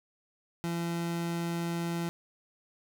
30% pulse tone, 169.7 Hz, F3, 49 cents flat, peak -28 dBFS, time 0.64-2.09 s, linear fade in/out 0 ms, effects none

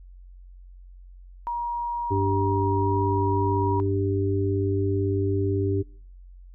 sine tone with pitch glide, 950 to 956.6 Hz, A#5 to A#5, +33 to +44 cents, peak -25 dBFS, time 1.47-3.8 s, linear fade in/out 0 ms, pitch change +11 cents, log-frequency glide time 2.79-2.99 s
harmonic tone, 98 Hz, G2, in tune, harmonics 1 / 3 / 4, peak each -24 / -28 / -26 dBFS, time 2.1-5.83 s, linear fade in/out 20 ms
effects noise-tail reverb RT60 0.5 s tail -23 dB re dry + added 45 Hz sine -43 dBFS peak until 6.54 s

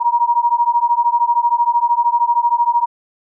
sine beating tone pair, 943 / 956 Hz, A#5 / A#5, +20 / +43 cents, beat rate 13 Hz, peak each -15 dBFS, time 0-2.86 s, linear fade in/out 20 ms, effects none

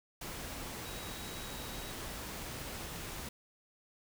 sine tone in noise, 3844 Hz, B7, 48 cents flat, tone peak -52 dBFS, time 0.85-1.92 s, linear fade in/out 5 ms, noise pink, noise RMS -43 dBFS, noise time 0.21-3.29 s, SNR -12 dB, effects none

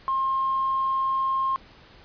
triangle tone with tanh clipping, 1066 Hz, C6, 32 cents sharp, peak -21 dBFS, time 0.08-1.56 s, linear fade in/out 0 ms, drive 1 dB, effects pink hiss -51 dBFS RMS until 2.04 s + resampled to 11025 Hz

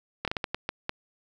slowing click train, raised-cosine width 0.3 ms, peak -12 dBFS, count 8, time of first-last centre 0.25-0.894 s, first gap 27 ms, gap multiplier 1.4, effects 9-bit

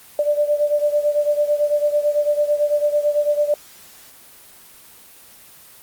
sine beating tone pair, 587.3 / 596.3 Hz, D5 / D5, 0 / +26 cents, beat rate 9 Hz, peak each -17 / -21 dBFS, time 0.19-3.54 s, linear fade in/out 2 ms, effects white hiss -45 dBFS RMS until 5.82 s + Opus 24 kbps

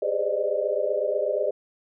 sine tone cluster, 400 / 415.7 / 514 / 583 / 611 Hz, G4 / G#4 / C5 / D5 / D#5, +35 / +2 / -31 / -13 / -32 cents, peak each -32 / -31 / -28 / -28 / -27 dBFS, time 0.02-1.51 s, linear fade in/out 5 ms, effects none

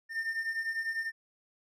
triangle beating tone pair, 1800 / 1810 Hz, A6 / A6, +39 / +48 cents, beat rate 10 Hz, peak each -36 / -31 dBFS, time 0.09-1.12 s, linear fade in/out 50 ms, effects none

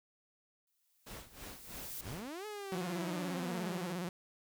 blue noise with exponential growth, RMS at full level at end -42 dBFS, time 0.67-2.01 s, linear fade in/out 2 ms, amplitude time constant 290 ms
pink noise with tremolo, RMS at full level -47 dBFS, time 1.06-2.29 s, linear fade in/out 10 ms, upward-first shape sine, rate 3.1 Hz, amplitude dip 85%
sawtooth linear two-way sweep, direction up then down, 75.9 to 429.9 to 162.8 Hz, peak -38 dBFS, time 2.05-3.93 s, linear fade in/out 10 ms, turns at 2.46 s
sawtooth tone with vibrato, 177.6 Hz, F3, 29 cents sharp, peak -33 dBFS, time 2.72-4.09 s, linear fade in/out 2 ms, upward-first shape square, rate 17 Hz, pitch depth 73 cents each way
effects none

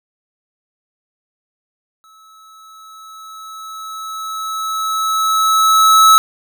square tone with exponential growth, 1299 Hz, E6, 26 cents flat, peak -5 dBFS, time 2.04-6.18 s, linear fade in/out 0 ms, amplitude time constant 900 ms, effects none

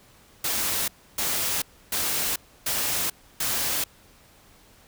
white noise bursts, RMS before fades -26 dBFS, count 5, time 0.44-3.84 s, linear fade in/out 5 ms, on 440 ms, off 300 ms, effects pink hiss -55 dBFS RMS until 4.87 s

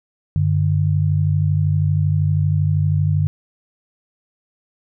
sine tone pair together, 96.4 / 149.1 Hz, G2 / D3, -28 / +27 cents, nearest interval minor sixth, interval 755 cents, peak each -17 dBFS, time 0.36-3.27 s, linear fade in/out 0 ms, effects none

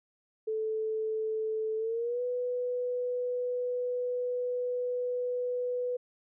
sine tone with pitch glide, 437.8 to 494.3 Hz, A4 to B4, -9 to +1 cents, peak -29 dBFS, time 0.47-5.97 s, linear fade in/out 10 ms, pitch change +210 cents, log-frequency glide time 1.77-2.22 s, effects none

